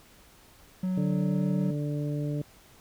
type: tone with pitch glide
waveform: triangle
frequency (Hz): 185 to 186.83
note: F#3 to F#3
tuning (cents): 0 to +17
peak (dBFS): -24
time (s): 0.83-1.71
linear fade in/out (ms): 5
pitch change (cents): +17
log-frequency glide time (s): 1.11-1.44
type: harmonic tone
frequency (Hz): 146.83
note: D3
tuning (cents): 0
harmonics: 1 / 2 / 3 / 4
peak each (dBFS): -29 / -34 / -40 / -41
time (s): 0.97-2.42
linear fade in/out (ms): 5
effects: pink hiss -56 dBFS RMS until 2.8 s